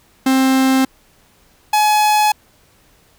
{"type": "tone pair in turn", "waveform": "45% pulse", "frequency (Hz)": [263.9, 846.1], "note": ["C4", "G#5"], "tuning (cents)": [15, 32], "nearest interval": "octave + minor sixth", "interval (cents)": 2017, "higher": "second", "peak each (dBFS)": -11, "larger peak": "neither", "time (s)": [[0.26, 0.85], [1.73, 2.32]], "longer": "neither", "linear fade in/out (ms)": 5, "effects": ["pink hiss -53 dBFS RMS until 3.18 s"]}